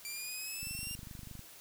10% pulse linear sweep, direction up, 2349 to 2800 Hz, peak -31 dBFS, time 0.05-0.95 s, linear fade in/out 0 ms
click train, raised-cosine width 5 ms, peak -35 dBFS, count 20, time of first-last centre 0.63-1.393 s, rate 24.9 Hz
effects white hiss -54 dBFS RMS until 1.6 s

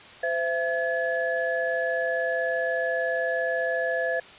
sine tone cluster, 514 / 668 / 1705 Hz, C5 / E5 / G#6, -31 / +23 / +45 cents, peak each -28 dBFS, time 0.23-4.2 s, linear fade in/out 5 ms, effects white hiss -46 dBFS RMS until 4.38 s + resampled to 8000 Hz

